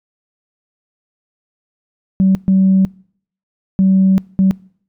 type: tone bursts at uneven times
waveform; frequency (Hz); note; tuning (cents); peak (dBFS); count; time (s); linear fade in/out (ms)
sine; 190.7; G3; -47; -7; 4; 2.2-2.35 / 2.48-2.85 / 3.79-4.18 / 4.39-4.51; 0
effects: noise-tail reverb RT60 0.6 s tail -25 dB re dry + tanh soft clip ceiling -4 dBFS